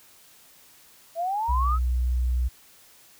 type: exponential sweep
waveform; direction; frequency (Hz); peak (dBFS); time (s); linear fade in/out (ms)
sine; up; 650 to 1318.5; -24; 1.15-1.79; 50
type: tone with pitch glide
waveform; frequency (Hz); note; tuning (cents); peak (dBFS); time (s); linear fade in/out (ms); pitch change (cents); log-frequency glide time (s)
sine; 62.3 to 61.83; B1 to B1; +16 to +3; -21; 1.48-2.49; 20; -13; 1.59-1.88
effects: white hiss -54 dBFS RMS until 3.19 s